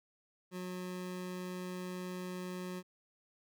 25% pulse tone, 181.9 Hz, F#3, 29 cents flat, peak -36 dBFS, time 0.51-2.83 s, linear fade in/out 50 ms, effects none

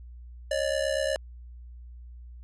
square ring-modulated tone, 582 Hz, D5, 16 cents flat, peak -23 dBFS, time 0.51-1.16 s, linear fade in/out 0 ms, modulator 34.2 Hz, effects added 60 Hz sine -42 dBFS peak until 2.43 s + resampled to 24000 Hz

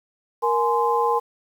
sine tone cluster, 469.3 / 840 / 1036 Hz, A#4 / G#5 / C6, +12 / +19 / -17 cents, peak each -22 dBFS, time 0.42-1.2 s, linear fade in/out 20 ms, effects 8-bit

